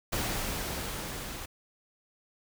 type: noise with level ramp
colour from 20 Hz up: pink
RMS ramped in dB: -31 to -40 dBFS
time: 0.12-1.46 s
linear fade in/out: 10 ms
effects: none